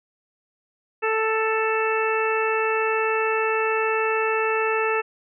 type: harmonic tone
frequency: 441.1 Hz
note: A4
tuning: 4 cents sharp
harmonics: 1 / 2 / 3 / 4 / 5 / 6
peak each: -23 / -28 / -27 / -29 / -34 / -28 dBFS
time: 1.02-5.02 s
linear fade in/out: 20 ms
effects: none